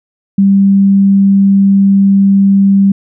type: tone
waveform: sine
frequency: 196.7 Hz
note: G3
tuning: 6 cents sharp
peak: -4 dBFS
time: 0.38-2.92 s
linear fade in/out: 5 ms
effects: none